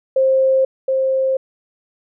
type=tone pair in turn; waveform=sine; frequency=529 / 529 Hz; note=C5 / C5; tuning=+19 / +19 cents; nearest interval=unison; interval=0 cents; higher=neither; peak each=-11 / -14 dBFS; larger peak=first; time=0.16-0.65 / 0.88-1.37 s; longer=neither; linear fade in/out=5 ms; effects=none